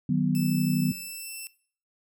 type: chord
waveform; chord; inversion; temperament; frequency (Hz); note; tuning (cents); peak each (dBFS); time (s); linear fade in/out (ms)
sine; B major; first; equal with one note detuned; 155.56 / 188.01 / 246.9; D#3 / F#3 / B3; 0 / +28 / 0; -26; 0.09-0.92; 5
type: tone with pitch glide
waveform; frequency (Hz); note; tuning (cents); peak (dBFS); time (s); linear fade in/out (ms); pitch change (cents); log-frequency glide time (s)
5% pulse; 2637 to 2672; E7 to E7; 0 to +23; -28; 0.35-1.47; 0; +23; 0.97-1.31
effects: noise-tail reverb RT60 0.5 s tail -21 dB re dry